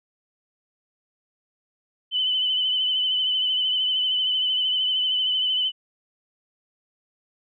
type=tone with vibrato; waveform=sine; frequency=3022 Hz; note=F#7; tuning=36 cents sharp; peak=-20 dBFS; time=2.11-5.72 s; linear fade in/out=50 ms; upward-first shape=triangle; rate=13 Hz; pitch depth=42 cents each way; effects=none